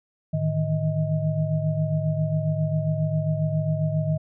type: tone cluster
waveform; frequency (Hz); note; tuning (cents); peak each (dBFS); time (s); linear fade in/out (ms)
sine; 107.5 / 153.1 / 160.5 / 631; A2 / D#3 / E3 / D#5; -40 / -28 / -46 / +24; -29 / -23 / -29 / -31; 0.33-4.18; 10
effects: none